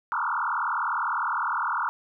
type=tone with frequency modulation; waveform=sine; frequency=1174 Hz; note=D6; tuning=1 cent flat; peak=-24 dBFS; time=0.12-1.89 s; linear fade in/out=0 ms; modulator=39.9 Hz; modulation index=7.1; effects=none